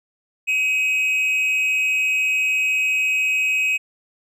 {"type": "tone with amplitude modulation", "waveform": "triangle", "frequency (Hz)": 2535, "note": "D#7", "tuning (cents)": 32, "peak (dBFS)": -13, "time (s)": [0.47, 3.78], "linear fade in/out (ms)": 20, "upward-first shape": "sine", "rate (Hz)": 266, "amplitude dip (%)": 55, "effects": []}